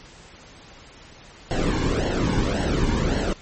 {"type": "noise with flanger", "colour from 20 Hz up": "brown", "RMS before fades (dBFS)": -22, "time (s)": [1.51, 3.33], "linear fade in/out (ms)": 0, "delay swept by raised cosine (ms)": [0.82, 1.59], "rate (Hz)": 1.8, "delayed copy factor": -0.7, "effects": ["pink hiss -46 dBFS RMS until 3.41 s", "MP3 32 kbps"]}